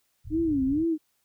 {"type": "low-pass noise", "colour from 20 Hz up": "white", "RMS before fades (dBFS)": -38, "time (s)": [0.24, 0.86], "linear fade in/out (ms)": 50, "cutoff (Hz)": 130, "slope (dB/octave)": 96}
{"type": "tone with vibrato", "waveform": "sine", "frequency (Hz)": 295.7, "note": "D4", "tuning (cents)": 12, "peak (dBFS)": -22, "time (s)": [0.3, 0.98], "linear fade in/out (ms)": 50, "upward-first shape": "sine", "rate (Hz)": 2.2, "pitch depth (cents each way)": 210}
{"effects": ["white hiss -72 dBFS RMS until 1.24 s"]}